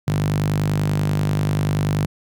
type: tone with high-pass filter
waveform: sawtooth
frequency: 50.3 Hz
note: G1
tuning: 45 cents sharp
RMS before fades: -20 dBFS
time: 0.07-2.06 s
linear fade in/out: 10 ms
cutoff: 130 Hz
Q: 8
effects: none